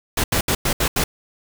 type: noise bursts at uneven times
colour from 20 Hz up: pink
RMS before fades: -19 dBFS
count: 6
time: 0.17-0.24 / 0.32-0.41 / 0.48-0.55 / 0.65-0.73 / 0.8-0.88 / 0.96-1.04 s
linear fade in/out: 5 ms
effects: none